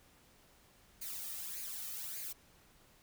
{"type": "noise with flanger", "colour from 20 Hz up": "blue", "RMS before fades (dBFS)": -43, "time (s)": [1.01, 2.33], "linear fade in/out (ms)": 10, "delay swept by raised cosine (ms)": [0.44, 1.64], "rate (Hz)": 1.7, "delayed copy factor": 0.65, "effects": ["pink hiss -65 dBFS RMS until 3.02 s"]}